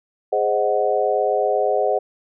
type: chord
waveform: sine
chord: Ab dominant seventh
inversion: none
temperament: equal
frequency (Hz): 415.3 / 523.3 / 622.3 / 740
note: Ab4 / C5 / Eb5 / Gb5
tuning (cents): 0 / 0 / 0 / 0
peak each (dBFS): -22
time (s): 0.32-1.99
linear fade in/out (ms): 10
effects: none